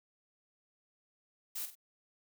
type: noise with echo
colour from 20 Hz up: blue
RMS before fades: -39 dBFS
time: 1.55-1.66 s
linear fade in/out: 10 ms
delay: 47 ms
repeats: 2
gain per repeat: -9 dB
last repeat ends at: 1.754 s
effects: none